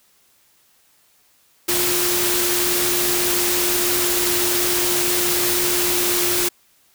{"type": "tone in noise", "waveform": "sine", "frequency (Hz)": 353.7, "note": "F4", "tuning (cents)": 22, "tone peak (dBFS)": -24, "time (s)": [1.68, 6.49], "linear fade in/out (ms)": 10, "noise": "white", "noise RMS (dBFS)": -20, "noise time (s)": [1.68, 6.49], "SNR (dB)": -7, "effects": ["white hiss -58 dBFS RMS until 6.94 s"]}